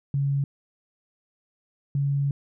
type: tone pair in turn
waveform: sine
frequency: 139.6 / 140.49 Hz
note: C#3 / C#3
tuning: +13 / +24 cents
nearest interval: unison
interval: 11 cents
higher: second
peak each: -21 dBFS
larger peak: neither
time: 0.14-0.44 / 1.95-2.31 s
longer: second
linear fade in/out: 2 ms
effects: none